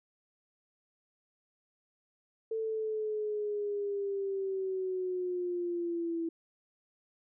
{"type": "linear sweep", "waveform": "sine", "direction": "down", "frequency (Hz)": [446.6, 329.6], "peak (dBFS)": -31, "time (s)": [2.51, 6.29], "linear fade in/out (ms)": 5, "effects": []}